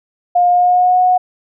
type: tone with pitch glide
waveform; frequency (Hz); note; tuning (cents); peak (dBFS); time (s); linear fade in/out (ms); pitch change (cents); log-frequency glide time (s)
sine; 710 to 731.2; F5 to F#5; +28 to -21; -8; 0.35-1.18; 10; +51; 0.49-0.99
effects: none